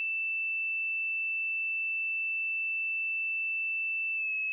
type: tone with pitch glide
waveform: sine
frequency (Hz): 2655 to 2582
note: E7 to E7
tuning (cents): +12 to -37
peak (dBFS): -29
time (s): 0-4.52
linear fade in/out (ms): 0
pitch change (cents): -49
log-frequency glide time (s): 4.14-4.33
effects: none